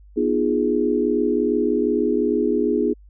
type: chord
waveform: sine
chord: F half-diminished seventh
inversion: second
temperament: equal with one note detuned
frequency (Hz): 246.9 / 306.5 / 349.2 / 415.3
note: Cb4 / Eb4 / F4 / Ab4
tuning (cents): 0 / -26 / 0 / 0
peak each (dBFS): -23 / -23 / -24 / -21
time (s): 0.16-2.94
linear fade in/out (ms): 20
effects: added 50 Hz sine -44 dBFS peak until 3.09 s